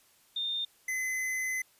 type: tone pair in turn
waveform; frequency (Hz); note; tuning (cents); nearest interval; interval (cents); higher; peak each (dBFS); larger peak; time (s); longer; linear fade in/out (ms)
sine / square; 3628 / 2036; A#7 / C7; -48 / -48; minor seventh; 1000; first; -30 / -31; first; 0.36-0.65 / 0.88-1.62; second; 5
effects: white hiss -64 dBFS RMS until 1.79 s + resampled to 32000 Hz